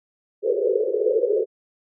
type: band-pass noise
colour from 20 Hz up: white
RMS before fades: -21 dBFS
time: 0.42-1.46 s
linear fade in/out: 50 ms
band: 380 to 530 Hz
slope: 96 dB/octave
effects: none